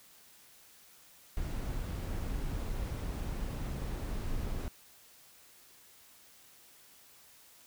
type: noise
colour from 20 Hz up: brown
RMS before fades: -36 dBFS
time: 1.37-4.68 s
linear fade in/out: 0 ms
effects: white hiss -59 dBFS RMS until 7.66 s